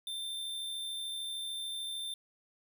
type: tone with amplitude modulation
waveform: square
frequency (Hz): 3576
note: A7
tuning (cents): +27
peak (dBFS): -36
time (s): 0.07-2.14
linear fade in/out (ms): 2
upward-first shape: sine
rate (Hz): 73.4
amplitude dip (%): 25
effects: none